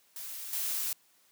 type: noise with level steps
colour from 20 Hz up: blue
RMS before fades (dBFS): -41 / -33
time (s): 0.16-0.93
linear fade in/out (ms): 2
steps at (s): 0.53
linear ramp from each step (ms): 2
effects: white hiss -66 dBFS RMS until 1.31 s + high-pass 150 Hz 12 dB/octave